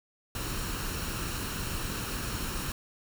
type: noise with comb filter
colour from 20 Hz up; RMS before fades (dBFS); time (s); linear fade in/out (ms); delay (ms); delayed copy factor
pink; -34; 0.35-2.72; 2; 0.72; +0.5
effects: none